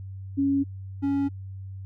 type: tone pair in turn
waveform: sine / triangle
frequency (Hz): 277.2 / 279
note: C#4 / C#4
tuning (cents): 0 / +11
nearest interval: unison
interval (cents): 11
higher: second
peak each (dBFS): -20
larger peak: neither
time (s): 0.37-0.64 / 1.02-1.29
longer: neither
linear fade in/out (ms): 20
effects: added 96 Hz sine -35 dBFS peak until 1.85 s